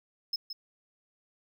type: tone with echo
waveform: triangle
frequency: 5170 Hz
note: E8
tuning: 34 cents flat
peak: -27 dBFS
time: 0.33-0.36 s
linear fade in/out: 5 ms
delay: 170 ms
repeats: 1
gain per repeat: -8 dB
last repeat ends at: 0.53 s
effects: none

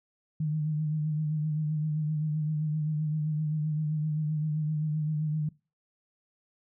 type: tone with vibrato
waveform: sine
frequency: 153.3 Hz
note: D#3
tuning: 25 cents flat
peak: -26 dBFS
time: 0.4-5.49 s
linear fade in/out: 5 ms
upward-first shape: triangle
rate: 7.7 Hz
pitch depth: 46 cents each way
effects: noise-tail reverb RT60 0.3 s tail -22 dB re dry

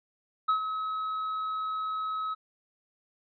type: tone with ADSR envelope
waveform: triangle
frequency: 1282 Hz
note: E6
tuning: 49 cents flat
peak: -19 dBFS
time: 0.48-2.35 s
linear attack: 12 ms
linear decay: 100 ms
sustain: -9 dB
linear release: 21 ms
effects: resampled to 11025 Hz

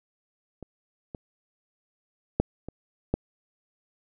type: clicks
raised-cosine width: 2 ms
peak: -26 / -23 / -7 / -23 / -10 dBFS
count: 5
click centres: 0.627 / 1.148 / 2.4 / 2.686 / 3.14 s
effects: none

